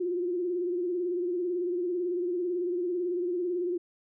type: tone with vibrato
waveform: sine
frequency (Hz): 354.3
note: F4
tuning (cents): +25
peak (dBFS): -27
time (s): 0-3.78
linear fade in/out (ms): 10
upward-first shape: sine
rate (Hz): 18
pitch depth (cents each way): 64
effects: none